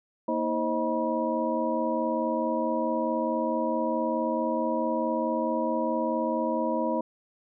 sine tone cluster, 234.9 / 319.5 / 529 / 628 / 965 Hz, A#3 / D#4 / C5 / D#5 / B5, +13 / +46 / +19 / +16 / -40 cents, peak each -31 dBFS, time 0.28-7.01 s, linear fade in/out 5 ms, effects none

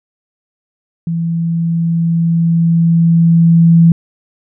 sine tone with level ramp, 166.9 Hz, E3, 22 cents sharp, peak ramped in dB -14 to -3 dBFS, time 1.07-3.92 s, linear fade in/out 2 ms, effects none

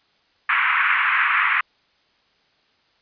pink band-pass noise, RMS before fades -19 dBFS, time 0.49-1.61 s, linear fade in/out 5 ms, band 1100 to 2500 Hz, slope 48 dB/octave, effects white hiss -62 dBFS RMS until 3.01 s + resampled to 11025 Hz

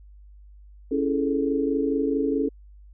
sine chord, A major seventh, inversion first, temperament equal, 277.2 / 329.6 / 415.3 / 440 Hz, C#4 / E4 / G#4 / A4, 0 / 0 / 0 / 0 cents, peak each -24 / -30 / -30 / -26 dBFS, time 0.91-2.49 s, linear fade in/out 10 ms, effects added 50 Hz sine -45 dBFS peak until 2.93 s

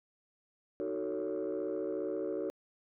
sine chord, D# half-diminished seventh, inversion none, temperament just, 311.1 / 373.4 / 448 / 560 Hz, D#4 / F#4 / A4 / C#5, 0 / +16 / +31 / +18 cents, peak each -38 / -36 / -37 / -38 dBFS, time 0.8-2.5 s, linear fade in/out 0 ms, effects tanh soft clip ceiling -28 dBFS

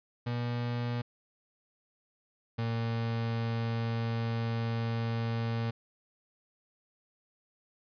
35% pulse tone pair in turn, 120 / 114.9 Hz, B2 / A#2, -49 / -25 cents, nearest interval minor second, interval 76 cents, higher first, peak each -29 / -28 dBFS, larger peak second, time 0.26-1.02 / 2.58-5.71 s, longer second, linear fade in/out 10 ms, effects resampled to 11025 Hz

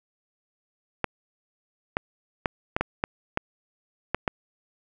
clicks, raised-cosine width 0.5 ms, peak -8 dBFS, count 9, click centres 1.043 / 1.969 / 2.458 / 2.765 / 2.81 / 3.039 / 3.374 / 4.146 / 4.278 s, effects none

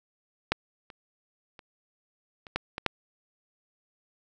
clicks, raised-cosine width 0.3 ms, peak -7 / -29 / -30 / -28 / -11 / -17 / -7 dBFS, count 7, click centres 0.52 / 0.902 / 1.592 / 2.468 / 2.56 / 2.781 / 2.863 s, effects none

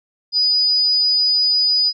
sine tone, 4953 Hz, D#8, 9 cents flat, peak -13 dBFS, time 0.32-1.93 s, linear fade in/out 50 ms, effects none

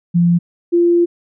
sine tone pair in turn, 172.5 / 345 Hz, F3 / F4, -21 / -21 cents, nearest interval octave, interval 1200 cents, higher second, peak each -9 dBFS, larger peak neither, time 0.14-0.39 / 0.72-1.06 s, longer second, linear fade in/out 20 ms, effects none

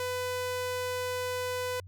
sawtooth tone, 500 Hz, B4, 21 cents sharp, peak -27 dBFS, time 0-1.8 s, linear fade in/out 2 ms, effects added 92 Hz sine -45 dBFS peak until 1.87 s

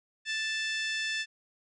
harmonic tone, 880 Hz, A5, in tune, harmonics 2 / 3 / 4 / 5 / 6 / 7 / 8 / 9 / 10, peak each -33 / -36 / -37 / -46 / -40 / -49 / -48 / -55 / -55 dBFS, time 0.25-1.26 s, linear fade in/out 50 ms, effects none

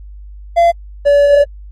triangle tone pair in turn, 683 / 572.9 Hz, F5 / D5, -39 / -43 cents, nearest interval minor third, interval 304 cents, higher first, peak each -4 dBFS, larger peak neither, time 0.56-0.72 / 1.05-1.44 s, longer second, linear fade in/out 20 ms, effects added 50 Hz sine -30 dBFS peak until 1.71 s + AAC 32 kbps

